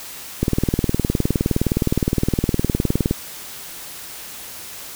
click train, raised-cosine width 3 ms, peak -4 dBFS, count 53, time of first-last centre 0.43-3.11 s, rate 19.4 Hz, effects white hiss -35 dBFS RMS until 4.95 s

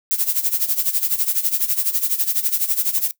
violet noise with tremolo, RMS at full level -17 dBFS, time 0.11-3.11 s, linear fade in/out 0 ms, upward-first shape sine, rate 12 Hz, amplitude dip 80%, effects noise-tail reverb RT60 0.1 s tail -19 dB re dry

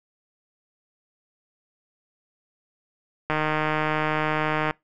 click train, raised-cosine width 0.5 ms, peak -9 dBFS, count 218, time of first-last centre 3.3-4.709 s, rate 154 Hz, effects noise-tail reverb RT60 0.2 s tail -25 dB re dry

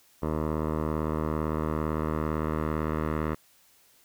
10% pulse tone with low-pass filter sweep, 77.78 Hz, D#2, in tune, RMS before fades -29 dBFS, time 0.22-3.35 s, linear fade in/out 10 ms, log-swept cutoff 950 to 1500 Hz, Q 1.6, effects white hiss -61 dBFS RMS until 4.04 s

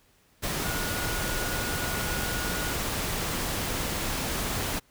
sine tone in noise, 1448 Hz, F#6, 38 cents flat, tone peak -36 dBFS, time 0.63-2.75 s, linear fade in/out 20 ms, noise pink, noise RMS -30 dBFS, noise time 0.42-4.8 s, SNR -9 dB, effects pink hiss -63 dBFS RMS until 4.9 s

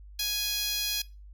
10% pulse tone with high-pass filter, 830.6 Hz, G#5, in tune, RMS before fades -30 dBFS, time 0.19-1.02 s, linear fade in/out 5 ms, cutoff 4000 Hz, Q 0.95, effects noise-tail reverb RT60 0.3 s tail -22 dB re dry + added 50 Hz sine -45 dBFS peak until 1.33 s

